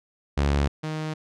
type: tone pair in turn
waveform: sawtooth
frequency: 71.1 / 155.7 Hz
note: C#2 / D#3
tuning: +45 / +2 cents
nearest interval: octave + major second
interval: 1357 cents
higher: second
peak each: -16 / -24 dBFS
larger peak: first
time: 0.37-0.68 / 0.83-1.14 s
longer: neither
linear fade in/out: 10 ms
effects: low-pass 6000 Hz 12 dB/octave